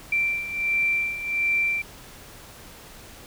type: beating tone pair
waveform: sine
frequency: 2349 / 2350.4 Hz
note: D7 / D7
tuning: 0 / +1 cents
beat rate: 1.4 Hz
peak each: -28 / -23 dBFS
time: 0.12-1.82 s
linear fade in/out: 5 ms
effects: pink hiss -45 dBFS RMS until 3.26 s